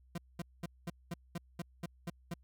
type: tone bursts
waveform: 40% pulse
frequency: 170.9 Hz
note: F3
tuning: 37 cents flat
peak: -36 dBFS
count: 10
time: 0.15-2.34 s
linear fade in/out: 5 ms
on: 30 ms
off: 210 ms
effects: added 63 Hz sine -61 dBFS peak until 2.43 s